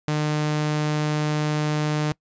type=tone; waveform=sawtooth; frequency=151.2 Hz; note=D#3; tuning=49 cents flat; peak=-17 dBFS; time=0.08-2.12 s; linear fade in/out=0 ms; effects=noise-tail reverb RT60 0.1 s tail -24 dB re dry + resampled to 16000 Hz